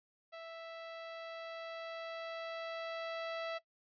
sawtooth tone with level ramp, 659.3 Hz, E5, in tune, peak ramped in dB -42 to -33 dBFS, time 0.32-3.59 s, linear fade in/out 20 ms, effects noise-tail reverb RT60 0.1 s tail -19 dB re dry + resampled to 11025 Hz

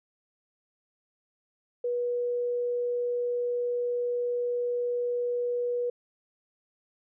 sine tone, 485.4 Hz, B4, 30 cents flat, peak -26 dBFS, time 1.84-5.9 s, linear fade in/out 5 ms, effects none

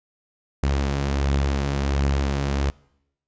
sawtooth beating tone pair, 69.3 / 70.7 Hz, C#2 / C#2, 0 / +35 cents, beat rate 1.4 Hz, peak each -17 / -25 dBFS, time 0.63-2.7 s, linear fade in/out 0 ms, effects noise-tail reverb RT60 0.8 s tail -24 dB re dry + resampled to 16000 Hz

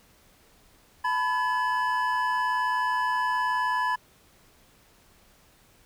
triangle tone cluster, 877 / 996 / 1709 Hz, A5 / B5 / G#6, -6 / +14 / +49 cents, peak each -32 / -23 / -28 dBFS, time 1.04-3.96 s, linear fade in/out 10 ms, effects pink hiss -59 dBFS RMS until 5.85 s

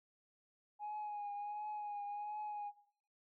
sine tone with vibrato, 830.6 Hz, G#5, in tune, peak -39 dBFS, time 0.79-2.72 s, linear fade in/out 50 ms, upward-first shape triangle, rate 1.4 Hz, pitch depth 36 cents each way, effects noise-tail reverb RT60 0.6 s tail -18 dB re dry + tanh soft clip ceiling -38 dBFS

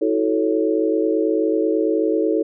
sine chord, F# minor seventh, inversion third, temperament equal with one note detuned, 321.7 / 370 / 440 / 554.4 Hz, E4 / F#4 / A4 / C#5, -42 / 0 / 0 / 0 cents, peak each -20 / -24 / -20 / -25 dBFS, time 0.01-2.43 s, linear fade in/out 10 ms, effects none

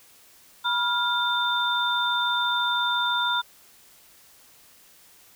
sine tone cluster, 974 / 1401 / 3587 Hz, B5 / F6 / A7, -24 / +5 / +33 cents, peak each -26 dBFS, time 0.64-3.42 s, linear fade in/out 20 ms, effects white hiss -54 dBFS RMS until 5.35 s

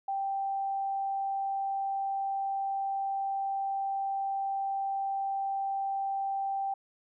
sine tone, 784 Hz, G5, in tune, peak -29 dBFS, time 0.08-6.74 s, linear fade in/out 5 ms, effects none

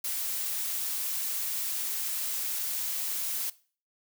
blue noise, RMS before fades -32 dBFS, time 0.04-3.5 s, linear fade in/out 5 ms, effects noise-tail reverb RT60 0.4 s tail -19 dB re dry

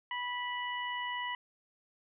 harmonic tone, 982 Hz, B5, 10 cents flat, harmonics 1 / 2 / 3, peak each -37 / -38 / -42 dBFS, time 0.11-1.35 s, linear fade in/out 2 ms, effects none

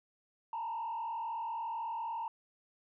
sine tone with frequency modulation, 915 Hz, A#5, 32 cents flat, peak -34 dBFS, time 0.53-2.28 s, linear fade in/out 2 ms, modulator 44 Hz, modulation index 0.93, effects tanh soft clip ceiling -32 dBFS

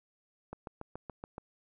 click train, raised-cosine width 1 ms, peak -27 dBFS, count 7, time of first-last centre 0.53-1.381 s, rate 7.05 Hz, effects none

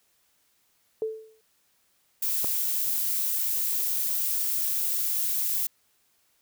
sine tone with exponential decay, 440 Hz, A4, in tune, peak -23 dBFS, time 1.02-1.41 s, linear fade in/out 1 ms, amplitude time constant 83 ms
violet noise, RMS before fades -27 dBFS, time 2.22-5.67 s, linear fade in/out 5 ms
click, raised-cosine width 1 ms, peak -19 dBFS, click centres 2.445 s
effects white hiss -68 dBFS RMS until 6.41 s

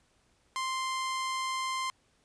sawtooth tone, 1046.5 Hz, C6, in tune, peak -27 dBFS, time 0.56-1.9 s, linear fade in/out 0 ms, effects pink hiss -69 dBFS RMS until 2.24 s + resampled to 22050 Hz

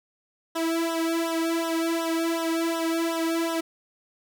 sawtooth tone with flanger, 330 Hz, E4, 2 cents sharp, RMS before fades -26 dBFS, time 0.55-3.61 s, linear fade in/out 10 ms, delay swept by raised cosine 0.43 to 2.03 ms, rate 2.7 Hz, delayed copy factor -1, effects none

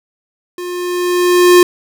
square tone with level ramp, 356.1 Hz, F4, 34 cents sharp, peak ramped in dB -23 to -3 dBFS, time 0.58-1.63 s, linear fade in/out 2 ms, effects none

